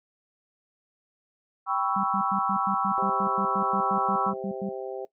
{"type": "chord", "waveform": "sine", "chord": "C# half-diminished seventh", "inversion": "second", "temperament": "equal with one note detuned", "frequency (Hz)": [784, 987.8, 1114.5, 1318.5], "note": ["G5", "B5", "C#6", "E6"], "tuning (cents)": [0, 0, 9, 0], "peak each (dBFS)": [-29, -32, -28, -28], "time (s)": [1.66, 4.34], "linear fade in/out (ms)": 50}
{"type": "tone bursts", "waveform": "sine", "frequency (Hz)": 196, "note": "G3", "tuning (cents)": 0, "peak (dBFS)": -29, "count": 16, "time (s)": [1.96, 4.692], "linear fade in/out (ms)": 5, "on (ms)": 77, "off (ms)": 100}
{"type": "harmonic tone", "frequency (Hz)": 130.81, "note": "C3", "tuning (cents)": 0, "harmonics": [3, 4, 5, 6], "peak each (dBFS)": [-35, -37, -39, -41], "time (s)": [2.98, 5.05], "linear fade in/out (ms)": 0}
{"effects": ["noise-tail reverb RT60 0.1 s tail -17 dB re dry"]}